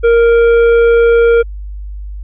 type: tone with tanh clipping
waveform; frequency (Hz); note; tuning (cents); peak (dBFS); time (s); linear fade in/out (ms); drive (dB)
sine; 466.2; A#4; 0; -7; 0.03-1.43; 20; 10
effects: added 50 Hz sine -22 dBFS peak until 2.23 s + resampled to 8000 Hz

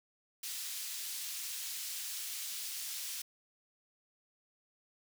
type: high-pass noise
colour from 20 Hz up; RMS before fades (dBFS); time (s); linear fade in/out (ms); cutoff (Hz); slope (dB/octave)
pink; -41; 0.43-3.22; 5; 3900; 12
effects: none

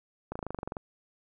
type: slowing click train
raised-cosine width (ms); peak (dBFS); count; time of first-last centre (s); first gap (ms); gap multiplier
1; -21; 12; 0.32-0.768; 35; 1.03
effects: none

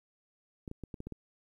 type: clicks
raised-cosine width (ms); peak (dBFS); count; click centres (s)
3; -28; 7; 0.678 / 0.714 / 0.837 / 0.942 / 1.004 / 1.07 / 1.123
effects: 11-bit

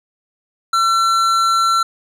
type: tone with hard clipping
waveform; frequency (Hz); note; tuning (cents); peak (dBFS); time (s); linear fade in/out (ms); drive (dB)
sine; 1350; E6; +41; -14; 0.73-1.83; 5; 11
effects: none

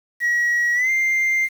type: tone with pitch glide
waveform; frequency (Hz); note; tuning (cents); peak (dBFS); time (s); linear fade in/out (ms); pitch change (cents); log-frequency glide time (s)
sine; 1912 to 2097; A#6 to C7; +43 to +3; -14; 0.2-1.49; 50; +160; 0.74-0.9
effects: tanh soft clip ceiling -15 dBFS + 7-bit

